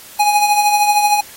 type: tone with tremolo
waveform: square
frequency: 830.6 Hz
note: G#5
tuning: in tune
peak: -9 dBFS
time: 0.19-1.21 s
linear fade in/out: 10 ms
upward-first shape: triangle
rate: 13 Hz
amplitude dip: 60%
effects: white hiss -38 dBFS RMS until 1.36 s + AAC 48 kbps